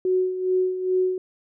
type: tone with tremolo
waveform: sine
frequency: 370 Hz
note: F#4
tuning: in tune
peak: -17 dBFS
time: 0.05-1.18 s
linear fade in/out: 2 ms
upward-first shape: sine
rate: 2.4 Hz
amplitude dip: 65%
effects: none